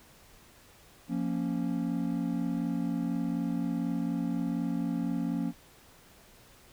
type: chord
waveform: triangle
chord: Bb minor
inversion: second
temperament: equal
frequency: 174.61 / 233.1 / 277.2 Hz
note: F3 / Bb3 / Db4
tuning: 0 / 0 / 0 cents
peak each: -31 dBFS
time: 1.08-5.53 s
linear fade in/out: 50 ms
effects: pink hiss -57 dBFS RMS until 6.72 s